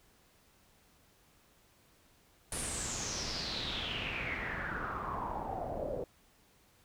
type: noise with low-pass filter sweep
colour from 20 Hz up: pink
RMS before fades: -38 dBFS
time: 2.52-6.04 s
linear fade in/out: 2 ms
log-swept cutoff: 10000 to 500 Hz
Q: 6.3
effects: pink hiss -66 dBFS RMS until 6.84 s